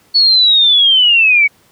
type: linear sweep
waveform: sine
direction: down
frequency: 4435 to 2227 Hz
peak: -6 dBFS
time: 0.14-1.48 s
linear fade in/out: 20 ms
effects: pink hiss -51 dBFS RMS until 1.71 s + high-pass 80 Hz 12 dB/octave